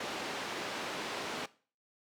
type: band-pass noise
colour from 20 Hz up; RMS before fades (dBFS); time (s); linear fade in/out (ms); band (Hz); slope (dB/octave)
pink; -39; 0-1.46; 5; 310 to 4600; 12
effects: noise-tail reverb RT60 0.4 s tail -19 dB re dry